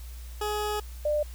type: tone pair in turn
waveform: 20% pulse / sine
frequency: 420 / 597.4 Hz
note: G#4 / D5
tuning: +19 / +29 cents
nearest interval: tritone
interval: 610 cents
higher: second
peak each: -23 dBFS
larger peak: neither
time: 0.41-0.8 / 1.05-1.23 s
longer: first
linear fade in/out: 5 ms
effects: added 60 Hz sine -38 dBFS peak until 1.34 s + white hiss -52 dBFS RMS until 1.34 s